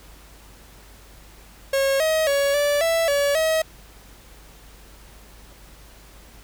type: tone with pitch steps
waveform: 45% pulse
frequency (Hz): 545 / 633 / 561 / 580 / 661 / 569 / 638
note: C#5 / D#5 / C#5 / D5 / E5 / C#5 / D#5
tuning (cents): -29 / +30 / +21 / -22 / +5 / +45 / +43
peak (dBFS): -18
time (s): 1.73-3.62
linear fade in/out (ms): 5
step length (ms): 270
effects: added 50 Hz sine -47 dBFS peak until 6.43 s + pink hiss -49 dBFS RMS until 6.43 s